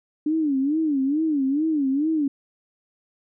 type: tone with vibrato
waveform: sine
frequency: 292 Hz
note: D4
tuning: 10 cents flat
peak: -19 dBFS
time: 0.26-2.28 s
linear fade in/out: 5 ms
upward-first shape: sine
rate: 2.3 Hz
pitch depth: 170 cents each way
effects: none